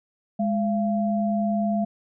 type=tone pair together; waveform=sine; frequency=207.7 / 683 Hz; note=G#3 / F5; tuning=0 / -39 cents; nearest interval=octave + major sixth; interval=2061 cents; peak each=-22 / -26 dBFS; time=0.39-1.85 s; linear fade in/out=10 ms; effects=none